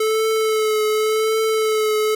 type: tone with vibrato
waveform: square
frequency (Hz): 434.9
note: A4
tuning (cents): -20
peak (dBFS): -17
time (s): 0-2.15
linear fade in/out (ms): 5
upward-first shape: triangle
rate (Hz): 0.89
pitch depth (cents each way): 28
effects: none